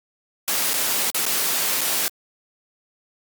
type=noise with dropouts; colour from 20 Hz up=white; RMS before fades=-22 dBFS; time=0.48-2.08 s; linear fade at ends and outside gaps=0 ms; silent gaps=0.733-0.74 / 1.103-1.146 / 1.254-1.264 / 1.808-1.814 s; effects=high-pass 200 Hz 12 dB/octave + Opus 48 kbps